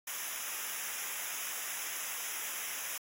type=noise with comb filter; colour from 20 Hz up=white; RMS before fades=-39 dBFS; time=0.07-2.98 s; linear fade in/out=5 ms; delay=0.23 ms; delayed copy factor=-0.9; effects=AAC 48 kbps

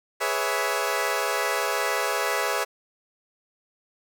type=chord; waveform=15% pulse; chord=C# minor seventh; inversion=second; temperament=equal with one note detuned; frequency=415.3 / 493.9 / 559.5 / 659.3 Hz; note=G#4 / B4 / C#5 / E5; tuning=0 / 0 / +16 / 0 cents; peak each=-23 dBFS; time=0.2-2.65 s; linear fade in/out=20 ms; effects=none

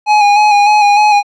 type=tone with vibrato; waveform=square; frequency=830.6 Hz; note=G#5; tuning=in tune; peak=-6 dBFS; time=0.06-1.23 s; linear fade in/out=50 ms; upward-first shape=square; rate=3.3 Hz; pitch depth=26 cents each way; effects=low-pass 4000 Hz 12 dB/octave

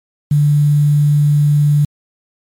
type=tone with quantisation; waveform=sine; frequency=146.83 Hz; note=D3; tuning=in tune; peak=-8 dBFS; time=0.31-1.85 s; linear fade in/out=5 ms; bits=6; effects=MP3 96 kbps

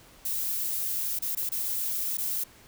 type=noise with dropouts; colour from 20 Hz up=violet; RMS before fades=-30 dBFS; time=0.25-2.44 s; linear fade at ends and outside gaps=5 ms; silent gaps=1.19-1.221 / 1.351-1.37 / 1.492-1.518 / 2.172-2.182 s; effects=pink hiss -54 dBFS RMS until 2.67 s

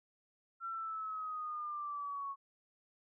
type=linear sweep; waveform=sine; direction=down; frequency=1361 to 1100 Hz; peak=-38 dBFS; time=0.6-2.36 s; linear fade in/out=50 ms; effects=none

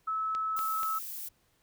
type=tone; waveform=sine; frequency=1300 Hz; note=E6; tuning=24 cents flat; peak=-29 dBFS; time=0.07-0.99 s; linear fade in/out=10 ms
type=click train; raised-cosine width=0.2 ms; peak=-25 dBFS; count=3; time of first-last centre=0.35-0.832 s; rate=4.15 Hz
type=noise; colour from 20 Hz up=violet; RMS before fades=-40 dBFS; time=0.56-1.29 s; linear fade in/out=10 ms
effects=pink hiss -70 dBFS RMS until 1.62 s

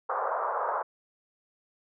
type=band-pass noise; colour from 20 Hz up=white; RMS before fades=-30 dBFS; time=0.09-0.83 s; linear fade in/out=10 ms; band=480 to 1300 Hz; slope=48 dB/octave; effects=none

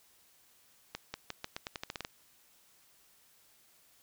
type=accelerating click train; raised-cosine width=0.2 ms; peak=-20 dBFS; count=12; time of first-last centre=0.95-2.049 s; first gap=190 ms; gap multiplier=0.86; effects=white hiss -65 dBFS RMS until 4.02 s

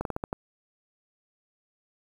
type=slowing click train; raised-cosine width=1 ms; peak=-16 dBFS; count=6; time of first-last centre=0.01-0.329 s; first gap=42 ms; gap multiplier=1.21; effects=8-bit

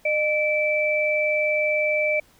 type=tone pair together; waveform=sine; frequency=608 / 2323 Hz; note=D#5 / D7; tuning=-40 / -20 cents; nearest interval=octave + major seventh; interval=2320 cents; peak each=-22 dBFS; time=0.05-2.2 s; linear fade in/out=5 ms; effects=pink hiss -57 dBFS RMS until 2.39 s

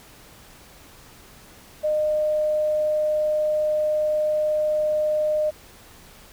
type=tone; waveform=sine; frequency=610 Hz; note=D#5; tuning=34 cents flat; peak=-19 dBFS; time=1.83-5.51 s; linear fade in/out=20 ms; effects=pink hiss -48 dBFS RMS until 6.32 s

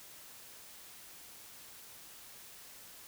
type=silence; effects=white hiss -53 dBFS RMS until 3.07 s

